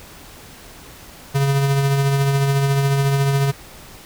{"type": "tone with tremolo", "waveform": "square", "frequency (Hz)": 138.59, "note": "C#3", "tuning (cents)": 0, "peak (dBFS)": -14, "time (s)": [1.34, 3.52], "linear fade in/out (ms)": 20, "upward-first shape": "triangle", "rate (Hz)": 14, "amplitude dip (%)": 40, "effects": ["pink hiss -41 dBFS RMS until 4.05 s"]}